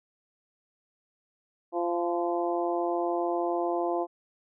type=harmonic tone with a mistuned harmonic; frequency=173 Hz; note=F3; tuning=16 cents flat; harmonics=2 / 3 / 4 / 5 / 6; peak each=-29 / -34 / -30 / -36 / -38 dBFS; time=1.72-4.07 s; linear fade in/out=50 ms; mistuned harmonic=6; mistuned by=-16 cents; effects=none